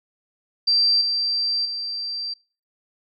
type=tone with level steps; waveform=sine; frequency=4699 Hz; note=D8; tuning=in tune; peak=-15 / -20 / -26 dBFS; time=0.67-2.34 s; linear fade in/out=10 ms; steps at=1.01 / 1.65 s; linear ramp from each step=5 ms; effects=noise-tail reverb RT60 0.4 s tail -26 dB re dry